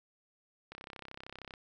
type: click train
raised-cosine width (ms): 0.3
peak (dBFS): -29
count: 28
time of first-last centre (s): 0.72-1.538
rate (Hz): 33
effects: none